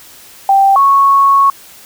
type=tone pair in turn; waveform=sine; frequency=784 / 1105.2 Hz; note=G5 / C#6; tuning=0 / -6 cents; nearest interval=tritone; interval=594 cents; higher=second; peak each=-5 dBFS; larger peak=neither; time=0.49-0.76 / 0.76-1.5 s; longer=second; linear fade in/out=2 ms; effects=white hiss -38 dBFS RMS until 1.85 s